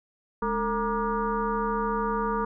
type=tone with frequency modulation; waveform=sine; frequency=698.5 Hz; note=F5; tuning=in tune; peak=-24 dBFS; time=0.42-2.45 s; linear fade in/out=5 ms; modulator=245 Hz; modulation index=2.4; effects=none